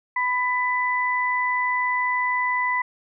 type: tone pair together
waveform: sine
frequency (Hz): 997 / 1994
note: B5 / B6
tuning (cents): +16 / +16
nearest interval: octave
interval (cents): 1200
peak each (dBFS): -23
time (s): 0.16-2.82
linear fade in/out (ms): 5
effects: none